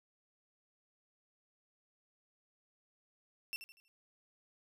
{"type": "tone with echo", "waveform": "30% pulse", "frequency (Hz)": 2700, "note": "E7", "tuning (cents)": 41, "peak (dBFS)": -35, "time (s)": [3.53, 3.56], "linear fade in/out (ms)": 0, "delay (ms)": 80, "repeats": 4, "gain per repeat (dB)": -9, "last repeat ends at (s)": 3.88, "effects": []}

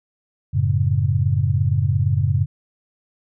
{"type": "chord", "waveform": "sine", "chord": "F# minor", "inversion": "none", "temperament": "equal", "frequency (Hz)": [92.5, 110, 138.59], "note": ["F#2", "A2", "C#3"], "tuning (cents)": [0, 0, 0], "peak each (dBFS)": -20, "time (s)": [0.53, 2.46], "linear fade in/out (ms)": 20, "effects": []}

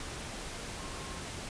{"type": "tone in noise", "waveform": "sine", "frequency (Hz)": 1067, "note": "C6", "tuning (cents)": 34, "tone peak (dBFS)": -50, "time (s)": [0.79, 1.19], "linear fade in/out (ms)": 2, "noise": "pink", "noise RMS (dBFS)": -41, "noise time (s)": [0, 1.49], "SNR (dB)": -12, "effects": ["resampled to 22050 Hz"]}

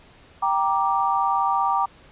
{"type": "chord", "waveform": "sine", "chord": "G minor", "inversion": "none", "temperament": "just", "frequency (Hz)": [784, 940.8, 1176], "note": ["G5", "Bb5", "D6"], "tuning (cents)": [0, 16, 2], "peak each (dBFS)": -23, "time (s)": [0.42, 1.86], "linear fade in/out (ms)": 10, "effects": ["pink hiss -51 dBFS RMS until 2.11 s", "resampled to 8000 Hz"]}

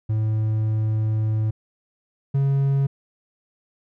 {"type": "tone pair in turn", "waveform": "triangle", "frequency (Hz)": [108.9, 137.88], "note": ["A2", "C#3"], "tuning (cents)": [-17, -9], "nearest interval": "major third", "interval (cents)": 408, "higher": "second", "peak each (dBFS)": [-17, -15], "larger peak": "second", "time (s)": [[0.09, 1.51], [2.34, 2.87]], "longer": "first", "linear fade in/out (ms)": 10, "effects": []}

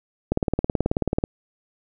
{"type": "click train", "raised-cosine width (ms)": 2, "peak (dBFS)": -7, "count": 18, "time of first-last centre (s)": [0.32, 1.239], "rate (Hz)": 18.5, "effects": []}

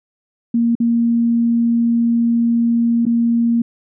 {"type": "tone with dropouts", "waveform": "sine", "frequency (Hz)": 233.6, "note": "A#3", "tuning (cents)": 4, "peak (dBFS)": -12, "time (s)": [0.54, 3.62], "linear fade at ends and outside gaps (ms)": 5, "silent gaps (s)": [[0.753, 0.801], [3.054, 3.064]], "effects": []}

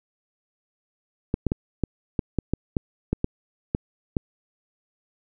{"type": "clicks", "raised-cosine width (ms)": 3, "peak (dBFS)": -9, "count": 12, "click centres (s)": [1.341, 1.467, 1.519, 1.837, 2.192, 2.387, 2.536, 2.768, 3.13, 3.244, 3.749, 4.168], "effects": []}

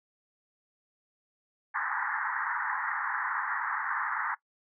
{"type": "band-pass noise", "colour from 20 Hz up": "white", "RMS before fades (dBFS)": -32, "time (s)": [1.74, 4.35], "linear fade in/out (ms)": 10, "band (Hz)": [830, 1900], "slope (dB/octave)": 96, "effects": ["noise-tail reverb RT60 0.1 s tail -20 dB re dry"]}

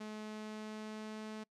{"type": "tone with pitch glide", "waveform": "sawtooth", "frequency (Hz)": [214.3, 216.3], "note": ["A3", "A3"], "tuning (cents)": [-45, -29], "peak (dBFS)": -39, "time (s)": [0, 1.44], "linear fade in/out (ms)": 10, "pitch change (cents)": 16, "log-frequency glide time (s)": [0.14, 1.28], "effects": ["noise-tail reverb RT60 0.1 s tail -26 dB re dry", "low-pass 7000 Hz 12 dB/octave"]}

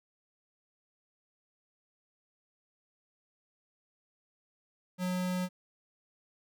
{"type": "tone", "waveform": "square", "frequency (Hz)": 182.1, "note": "F#3", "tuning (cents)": -27, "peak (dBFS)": -31, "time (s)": [4.98, 5.49], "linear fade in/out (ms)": 50, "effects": []}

